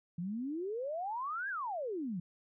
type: exponential two-way sweep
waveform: sine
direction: up then down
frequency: 164.7 to 1677 to 164.7 Hz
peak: -35 dBFS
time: 0.18-2.2 s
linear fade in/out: 5 ms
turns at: 1.49 s
effects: none